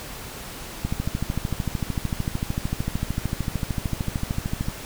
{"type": "click train", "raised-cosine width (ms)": 5, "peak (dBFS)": -12, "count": 52, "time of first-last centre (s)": [0.85, 4.685], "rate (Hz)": 13.3, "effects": ["pink hiss -37 dBFS RMS until 4.85 s"]}